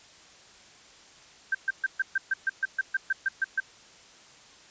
sine tone bursts, 1568 Hz, G6, in tune, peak -22 dBFS, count 14, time 1.52-3.602 s, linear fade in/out 5 ms, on 28 ms, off 130 ms, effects white hiss -53 dBFS RMS until 4.7 s + resampled to 16000 Hz

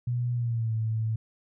sine tone with pitch glide, 121.7 to 110.96 Hz, B2 to A2, -25 to +15 cents, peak -25 dBFS, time 0.07-1.16 s, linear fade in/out 5 ms, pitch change -160 cents, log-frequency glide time 0.33-0.73 s, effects none

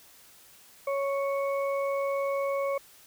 harmonic tone, 554.4 Hz, C#5, in tune, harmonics 1 / 2 / 4, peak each -27 / -34 / -40 dBFS, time 0.87-2.78 s, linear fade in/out 5 ms, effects white hiss -55 dBFS RMS until 3.06 s

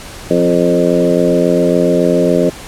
harmonic tone with a mistuned harmonic, 87.31 Hz, F2, in tune, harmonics 2 / 3 / 4 / 5 / 6 / 7, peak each -16 / -16 / -16 / -16 / -16 / -16 dBFS, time 0.3-2.5 s, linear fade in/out 10 ms, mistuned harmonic 4, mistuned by -17 cents, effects pink hiss -31 dBFS RMS until 2.67 s + low-pass 11000 Hz 12 dB/octave

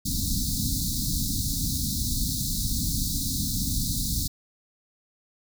pink band-stop noise, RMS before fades -27 dBFS, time 0.05-4.28 s, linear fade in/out 10 ms, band 290 to 3800 Hz, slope 96 dB/octave, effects none

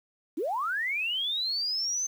sine linear sweep, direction up, 267.5 to 6272 Hz, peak -27 dBFS, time 0.37-2.07 s, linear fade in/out 10 ms, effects 9-bit

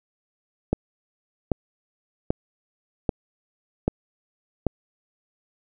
click train, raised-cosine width 2 ms, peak -7 dBFS, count 6, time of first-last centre 0.73-4.667 s, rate 1.27 Hz, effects none

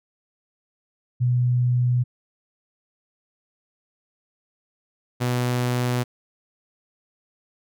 sine / sawtooth tone pair in turn, 123.47 / 123.47 Hz, B2 / B2, 0 / 0 cents, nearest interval unison, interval 0 cents, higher neither, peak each -17 dBFS, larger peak neither, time 1.2-2.04 / 5.2-6.04 s, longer neither, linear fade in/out 20 ms, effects none

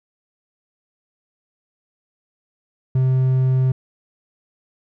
triangle tone, 130 Hz, C3, 11 cents flat, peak -12 dBFS, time 2.95-3.72 s, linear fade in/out 5 ms, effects none

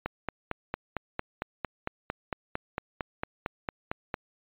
click train, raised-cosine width 0.5 ms, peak -15 dBFS, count 19, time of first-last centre 0.06-4.142 s, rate 4.41 Hz, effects resampled to 8000 Hz

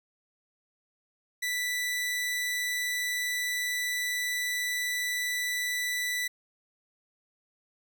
sawtooth tone, 1975.5 Hz, B6, in tune, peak -25 dBFS, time 1.42-6.28 s, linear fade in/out 10 ms, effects none

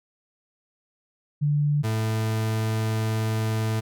sine / 40% pulse tone pair in turn, 146.83 / 110.2 Hz, D3 / A2, 0 / +3 cents, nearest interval perfect fourth, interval 497 cents, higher first, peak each -19 / -22 dBFS, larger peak first, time 1.41-1.83 / 1.83-3.81 s, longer second, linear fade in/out 20 ms, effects none

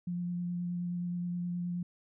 sine tone with vibrato, 175.7 Hz, F3, 11 cents sharp, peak -32 dBFS, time 0.07-1.83 s, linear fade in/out 5 ms, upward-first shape sine, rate 9.5 Hz, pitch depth 12 cents each way, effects none

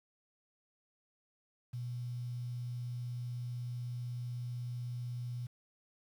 sine tone with quantisation, 122 Hz, B2, 21 cents flat, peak -37 dBFS, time 1.73-5.47 s, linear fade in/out 10 ms, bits 10, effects none

